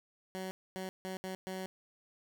15% pulse tone bursts at uneven times, 187.8 Hz, F#3, 26 cents sharp, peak -32 dBFS, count 5, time 0.35-0.51 / 0.76-0.89 / 1.05-1.17 / 1.24-1.35 / 1.47-1.66 s, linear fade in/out 0 ms, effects none

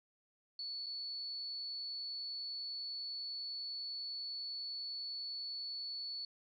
sine tone with dropouts, 4435 Hz, C#8, in tune, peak -40 dBFS, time 0.59-6.25 s, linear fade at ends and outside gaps 2 ms, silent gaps 0.861-0.865 s, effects none

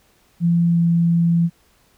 sine tone with pitch glide, 170.4 to 169.13 Hz, F3 to E3, -42 to +45 cents, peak -13 dBFS, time 0.4-1.5 s, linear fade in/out 50 ms, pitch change -13 cents, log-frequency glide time 0.69-0.8 s, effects pink hiss -58 dBFS RMS until 1.97 s

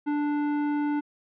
sine tone with tanh clipping, 293.7 Hz, D4, in tune, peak -26 dBFS, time 0.06-1.01 s, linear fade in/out 20 ms, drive 17 dB, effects low-pass 2000 Hz 12 dB/octave

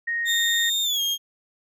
sine tone, 1864.7 Hz, A#6, in tune, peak -23 dBFS, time 0.07-0.7 s, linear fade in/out 10 ms
35% pulse tone with pitch glide, 3650 to 3233 Hz, A#7 to G#7, -37 to -47 cents, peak -20 dBFS, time 0.25-1.18 s, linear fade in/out 50 ms, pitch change -210 cents, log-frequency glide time 0.83-1.01 s
effects none

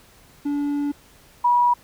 triangle / sine tone pair in turn, 288.1 / 969 Hz, D4 / B5, -33 / -33 cents, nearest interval octave + major sixth, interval 2100 cents, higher second, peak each -19 / -14 dBFS, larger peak second, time 0.45-0.92 / 1.44-1.74 s, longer first, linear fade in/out 10 ms, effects pink hiss -52 dBFS RMS until 1.83 s

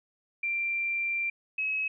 sine tone pair in turn, 2364 / 2564 Hz, D7 / E7, +11 / -49 cents, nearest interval minor second, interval 140 cents, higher second, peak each -27 dBFS, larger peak neither, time 0.43-1.3 / 1.58-1.88 s, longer first, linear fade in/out 5 ms, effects none

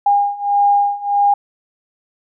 sine beating tone pair, 810 / 811.6 Hz, G#5 / G#5, -43 / -40 cents, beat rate 1.6 Hz, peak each -16 / -14 dBFS, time 0.06-1.34 s, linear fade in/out 5 ms, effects none

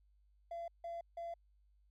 triangle tone bursts, 680 Hz, F5, 46 cents flat, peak -38 dBFS, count 3, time 0.51-1.34 s, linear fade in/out 5 ms, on 170 ms, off 160 ms, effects tanh soft clip ceiling -37 dBFS + added 50 Hz sine -67 dBFS peak until 1.9 s

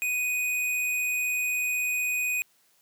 square tone, 2489 Hz, D#7, in tune, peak -26 dBFS, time 0.02-2.42 s, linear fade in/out 0 ms, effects white hiss -65 dBFS RMS until 2.81 s + high-pass 100 Hz 12 dB/octave

